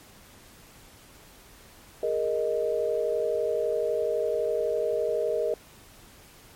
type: chord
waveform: sine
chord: Ab suspended second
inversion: none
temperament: just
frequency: 415.3 / 467.2 / 623 Hz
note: Ab4 / Bb4 / Eb5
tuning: 0 / +4 / +2 cents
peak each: -30 / -27 / -28 dBFS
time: 2.03-5.54 s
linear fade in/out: 2 ms
effects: pink hiss -52 dBFS RMS until 6.55 s + MP3 64 kbps